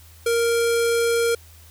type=tone with low-pass filter; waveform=square; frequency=466.2 Hz; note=A#4; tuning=in tune; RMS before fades=-20 dBFS; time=0.26-1.35 s; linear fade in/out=5 ms; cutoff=11000 Hz; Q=1.8; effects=added 81 Hz sine -46 dBFS peak until 1.7 s + white hiss -51 dBFS RMS until 1.7 s